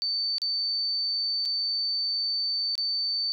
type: tone with dropouts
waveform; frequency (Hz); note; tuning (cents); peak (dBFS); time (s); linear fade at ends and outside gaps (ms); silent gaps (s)
sine; 4551; C#8; +45; -25; 0.02-3.32; 0; 0.383-0.418 / 1.453-1.457 / 2.754-2.779
effects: none